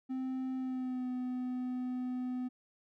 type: tone with pitch glide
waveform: triangle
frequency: 260 to 251.7 Hz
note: C4 to B3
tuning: -11 to +33 cents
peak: -32 dBFS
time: 0.09-2.49 s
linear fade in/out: 20 ms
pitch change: -56 cents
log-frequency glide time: 0.57-1.08 s
effects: none